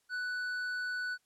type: tone with hard clipping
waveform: sine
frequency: 1486 Hz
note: F#6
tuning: 7 cents sharp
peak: -35 dBFS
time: 0.09-1.18 s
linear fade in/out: 50 ms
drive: 6 dB
effects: white hiss -75 dBFS RMS until 1.25 s + low-pass 11000 Hz 12 dB/octave